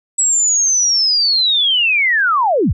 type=linear sweep; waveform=sine; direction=down; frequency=7830 to 35.8 Hz; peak=-11 dBFS; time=0.18-2.73 s; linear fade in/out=10 ms; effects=none